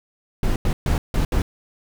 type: noise bursts at uneven times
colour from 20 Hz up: brown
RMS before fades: -19 dBFS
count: 5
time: 0.43-0.56 / 0.65-0.73 / 0.86-0.98 / 1.14-1.25 / 1.32-1.42 s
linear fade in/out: 2 ms
effects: none